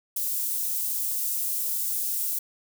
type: high-pass noise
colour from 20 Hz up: white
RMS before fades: -28 dBFS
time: 0.16-2.39 s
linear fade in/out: 5 ms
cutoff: 9600 Hz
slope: 12 dB/octave
effects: none